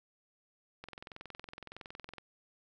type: click train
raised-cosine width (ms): 0.3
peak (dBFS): -29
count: 30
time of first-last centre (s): 0.84-2.183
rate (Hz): 21.6
effects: none